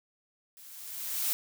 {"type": "noise with level ramp", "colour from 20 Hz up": "blue", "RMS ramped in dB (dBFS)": [-52, -28], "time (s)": [0.57, 1.33], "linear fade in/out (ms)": 0, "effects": []}